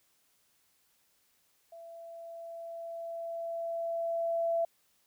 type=tone with level ramp; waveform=sine; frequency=670 Hz; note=E5; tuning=28 cents sharp; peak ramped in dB=-46 to -26 dBFS; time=1.72-4.65 s; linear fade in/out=5 ms; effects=white hiss -71 dBFS RMS until 5.06 s